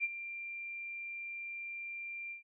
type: tone with ADSR envelope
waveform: sine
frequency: 2375 Hz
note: D7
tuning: 19 cents sharp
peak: -28 dBFS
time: 0-2.43 s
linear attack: 40 ms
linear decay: 34 ms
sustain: -12 dB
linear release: 120 ms
effects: none